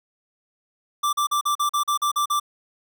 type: tone bursts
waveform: square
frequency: 1174.7 Hz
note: D6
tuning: in tune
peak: -20 dBFS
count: 10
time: 1.03-2.399 s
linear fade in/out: 10 ms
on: 100 ms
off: 41 ms
effects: none